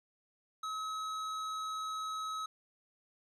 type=tone; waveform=square; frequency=1282 Hz; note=E6; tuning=49 cents flat; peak=-37 dBFS; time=0.63-2.46 s; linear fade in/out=5 ms; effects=low-pass 7000 Hz 12 dB/octave + 13-bit